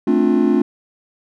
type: chord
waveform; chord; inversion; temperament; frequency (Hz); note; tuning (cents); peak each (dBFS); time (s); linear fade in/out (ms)
triangle; D minor seventh; second; just; 220.2 / 264.3 / 293.7 / 352.4; A3 / C4 / D4 / F4; +2 / +18 / 0 / +16; -16; 0.07-0.62; 5
effects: none